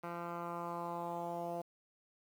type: tone with low-pass filter sweep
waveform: 10% pulse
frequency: 171.7 Hz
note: F3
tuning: 29 cents flat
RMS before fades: -41 dBFS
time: 0.03-1.62 s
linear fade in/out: 10 ms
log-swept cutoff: 1600 to 670 Hz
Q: 2.9
effects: 10-bit